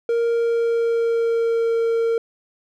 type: tone with pitch glide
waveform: triangle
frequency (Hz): 466.2 to 459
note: A#4 to A#4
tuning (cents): 0 to -27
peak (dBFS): -15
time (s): 0.09-2.18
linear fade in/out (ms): 2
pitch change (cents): -27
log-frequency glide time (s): 0.26-1.76
effects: none